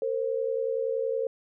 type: tone pair together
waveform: sine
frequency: 457.3 / 528 Hz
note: A#4 / C5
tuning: -33 / +16 cents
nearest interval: major second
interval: 249 cents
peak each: -28 / -29 dBFS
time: 0.02-1.27 s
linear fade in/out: 2 ms
effects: none